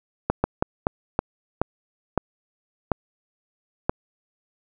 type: slowing click train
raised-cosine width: 1 ms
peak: -5 dBFS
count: 9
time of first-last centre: 0.3-3.895 s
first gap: 140 ms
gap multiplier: 1.32
effects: none